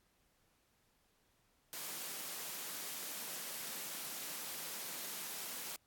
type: high-pass noise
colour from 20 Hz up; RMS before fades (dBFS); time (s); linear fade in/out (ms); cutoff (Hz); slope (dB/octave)
white; -44; 1.73-5.76; 0; 140; 96
effects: pink hiss -75 dBFS RMS until 5.86 s + AAC 64 kbps